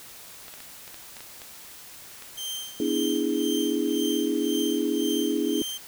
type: clicks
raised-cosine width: 0.2 ms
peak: -25 dBFS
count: 9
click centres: 0.482 / 0.539 / 0.604 / 0.878 / 0.944 / 1.168 / 1.206 / 1.418 / 2.223 s
type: tone with tremolo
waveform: sawtooth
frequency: 3143 Hz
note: G7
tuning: 4 cents sharp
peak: -27 dBFS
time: 2.37-5.78 s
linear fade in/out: 10 ms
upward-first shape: sine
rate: 1.9 Hz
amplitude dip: 80%
type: chord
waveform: sine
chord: E dominant seventh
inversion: second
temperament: equal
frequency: 246.9 / 293.7 / 329.6 / 415.3 Hz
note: B3 / D4 / E4 / G#4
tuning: 0 / 0 / 0 / 0 cents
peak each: -30 / -27 / -28 / -29 dBFS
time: 2.8-5.62 s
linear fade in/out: 2 ms
effects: white hiss -45 dBFS RMS until 5.87 s